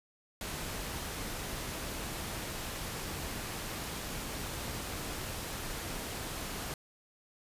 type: noise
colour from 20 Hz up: pink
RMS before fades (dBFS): -39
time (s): 0.41-6.74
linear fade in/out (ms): 2
effects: resampled to 32000 Hz